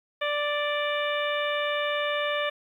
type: harmonic tone with a mistuned harmonic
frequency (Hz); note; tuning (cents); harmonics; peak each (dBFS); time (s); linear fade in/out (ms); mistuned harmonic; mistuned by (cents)
587; D5; -1; 1 / 2 / 3 / 4 / 5 / 6; -28 / -32 / -32 / -34 / -36 / -37; 0.21-2.5; 10; 6; +24
effects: 10-bit